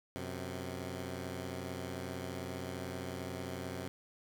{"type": "tone pair together", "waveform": "10% pulse", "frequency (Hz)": [91.27, 129.2], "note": ["F#2", "C3"], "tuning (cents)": [-23, -21], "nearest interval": "tritone", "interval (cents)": 602, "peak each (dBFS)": [-33, -35], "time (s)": [0.16, 3.88], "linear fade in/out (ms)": 0, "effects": []}